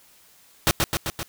pink noise with echo, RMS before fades -18 dBFS, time 0.67-0.71 s, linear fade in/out 0 ms, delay 130 ms, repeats 4, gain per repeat -3 dB, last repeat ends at 1.23 s, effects white hiss -55 dBFS RMS until 1.28 s

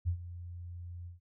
sine tone with ADSR envelope, 87.31 Hz, F2, in tune, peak -26 dBFS, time 0.05-1.2 s, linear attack 30 ms, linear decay 87 ms, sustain -15 dB, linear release 140 ms, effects none

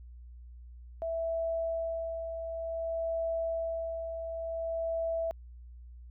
sine tone with tremolo, 659.3 Hz, E5, in tune, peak -29 dBFS, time 1.02-5.31 s, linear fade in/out 0 ms, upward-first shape sine, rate 0.55 Hz, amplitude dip 50%, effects added 60 Hz sine -46 dBFS peak until 6.1 s

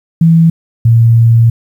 sine tone pair in turn, 164.81 / 115.44 Hz, E3 / A#2, 0 / -16 cents, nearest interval tritone, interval 616 cents, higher first, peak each -3 dBFS, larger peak neither, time 0.21-0.5 / 0.85-1.5 s, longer second, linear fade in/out 5 ms, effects 7-bit

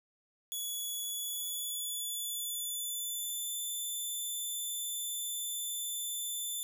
5% pulse tone with pitch glide, 3395 to 3527 Hz, G#7 to A7, +37 to +3 cents, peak -28 dBFS, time 0.52-6.63 s, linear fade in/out 0 ms, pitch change +66 cents, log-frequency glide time 0.97-3.57 s, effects none

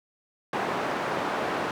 white band-pass noise, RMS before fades -29 dBFS, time 0.53-1.71 s, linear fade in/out 2 ms, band 200 to 1100 Hz, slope 12 dB/octave, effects none

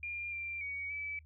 sine tone with pitch steps, 2401 / 2367 / 2248 / 2301 Hz, D7 / D7 / C#7 / D7, +38 / +13 / +24 / -36 cents, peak -37 dBFS, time 0.03-1.19 s, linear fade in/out 2 ms, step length 290 ms, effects noise-tail reverb RT60 0.1 s tail -25 dB re dry + added 77 Hz sine -55 dBFS peak until 1.25 s

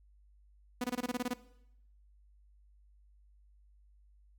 sawtooth tone bursts, 246.9 Hz, B3, in tune, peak -28 dBFS, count 10, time 0.81-1.337 s, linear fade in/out 5 ms, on 32 ms, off 23 ms, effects noise-tail reverb RT60 0.8 s tail -18 dB re dry + added 50 Hz sine -60 dBFS peak until 4.38 s

